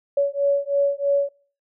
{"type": "beating tone pair", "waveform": "sine", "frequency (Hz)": [562, 565.1], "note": ["C#5", "C#5"], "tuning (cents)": [24, 33], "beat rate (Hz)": 3.1, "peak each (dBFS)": -21, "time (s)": [0.17, 1.29], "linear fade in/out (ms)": 5, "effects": ["noise-tail reverb RT60 0.5 s tail -24 dB re dry"]}